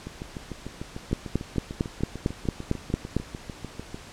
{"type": "two click trains", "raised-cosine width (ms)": 3, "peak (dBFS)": [-21, -10], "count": [27, 10], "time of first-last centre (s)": [[0.07, 3.945], [1.13, 3.166]], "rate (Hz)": [6.71, 4.42], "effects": ["pink hiss -45 dBFS RMS until 4.12 s", "low-pass 8000 Hz 12 dB/octave"]}